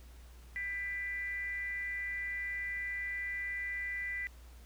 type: tone with frequency modulation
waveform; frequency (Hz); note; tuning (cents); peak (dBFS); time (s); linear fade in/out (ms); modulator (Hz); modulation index
sine; 1985; B6; +8; -35; 0.56-4.27; 0; 389; 0.38
effects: added 60 Hz sine -51 dBFS peak until 4.65 s + pink hiss -62 dBFS RMS until 4.65 s